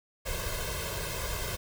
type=noise with comb filter; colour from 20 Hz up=pink; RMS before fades=-34 dBFS; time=0.25-1.57 s; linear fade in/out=20 ms; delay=1.9 ms; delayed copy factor=+1; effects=none